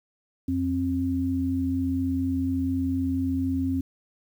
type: tone pair together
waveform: sine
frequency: 87.31 / 266.1 Hz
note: F2 / C4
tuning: 0 / +29 cents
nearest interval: octave + perfect fifth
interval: 1929 cents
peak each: -29 / -24 dBFS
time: 0.48-3.81 s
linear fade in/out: 5 ms
effects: 9-bit

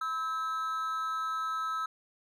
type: tone with amplitude modulation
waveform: triangle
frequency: 1300 Hz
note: E6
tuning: 24 cents flat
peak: -26 dBFS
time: 0.01-1.86 s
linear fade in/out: 5 ms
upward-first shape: sine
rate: 290 Hz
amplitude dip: 60%
effects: none

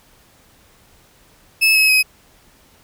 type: tone with pitch steps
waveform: 35% pulse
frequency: 2605 / 2568 / 2531 Hz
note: E7 / E7 / D#7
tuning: -21 / -46 / +29 cents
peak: -9 dBFS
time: 1.61-2.03 s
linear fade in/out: 20 ms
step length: 140 ms
effects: pink hiss -52 dBFS RMS until 2.83 s

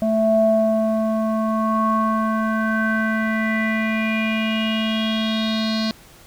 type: tone with low-pass filter sweep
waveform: square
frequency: 220 Hz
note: A3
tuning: in tune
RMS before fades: -20 dBFS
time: 0.02-5.91 s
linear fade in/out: 0 ms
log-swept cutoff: 580 to 4400 Hz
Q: 6.4
effects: pink hiss -47 dBFS RMS until 6.26 s

